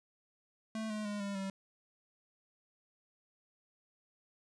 square tone with pitch steps, 220 / 213.1 / 206.5 / 200 / 193.75 Hz, A3 / G#3 / G#3 / G3 / G3, 0 / +45 / -10 / +35 / -20 cents, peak -37 dBFS, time 0.75-1.5 s, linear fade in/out 2 ms, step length 150 ms, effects resampled to 22050 Hz + 11-bit

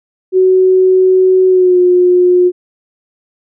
sine tone with pitch glide, 373.2 to 359.4 Hz, F#4 to F4, +15 to +50 cents, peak -5 dBFS, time 0.32-2.52 s, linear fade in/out 50 ms, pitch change -65 cents, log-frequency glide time 1.48-1.79 s, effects none

